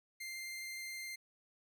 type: tone with vibrato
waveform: sawtooth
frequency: 2096 Hz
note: C7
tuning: 2 cents sharp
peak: -39 dBFS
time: 0.2-1.16 s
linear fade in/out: 10 ms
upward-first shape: triangle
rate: 19 Hz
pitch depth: 9 cents each way
effects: none